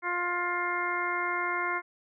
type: harmonic tone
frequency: 352.4 Hz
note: F4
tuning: 16 cents sharp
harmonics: 1 / 2 / 3 / 4 / 5 / 6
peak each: -37 / -38 / -32 / -34 / -38 / -33 dBFS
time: 0.02-1.82 s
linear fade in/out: 50 ms
effects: none